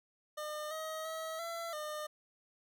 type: tone with pitch steps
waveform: 25% pulse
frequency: 605 / 632 / 642 / 673 / 606 Hz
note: D#5 / D#5 / E5 / E5 / D#5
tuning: -49 / +27 / -46 / +36 / -46 cents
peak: -35 dBFS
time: 0.37-2.07 s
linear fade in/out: 10 ms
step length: 340 ms
effects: none